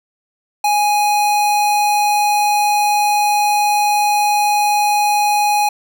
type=tone; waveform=square; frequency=830.6 Hz; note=G#5; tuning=in tune; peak=-13 dBFS; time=0.64-5.69 s; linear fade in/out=5 ms; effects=none